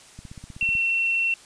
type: click train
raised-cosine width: 5 ms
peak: -27 dBFS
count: 10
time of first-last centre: 0.19-0.752 s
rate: 16 Hz
type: tone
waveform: sine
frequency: 2712 Hz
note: E7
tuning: 49 cents sharp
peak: -20 dBFS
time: 0.61-1.34 s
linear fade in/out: 2 ms
effects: white hiss -49 dBFS RMS until 1.45 s + resampled to 22050 Hz